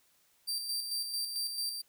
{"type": "tone with tremolo", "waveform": "sawtooth", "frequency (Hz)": 4693, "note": "D8", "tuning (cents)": -2, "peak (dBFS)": -29, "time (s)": [0.47, 1.82], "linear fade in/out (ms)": 20, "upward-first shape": "square", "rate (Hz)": 4.5, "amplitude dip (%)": 45, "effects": ["white hiss -69 dBFS RMS until 1.88 s"]}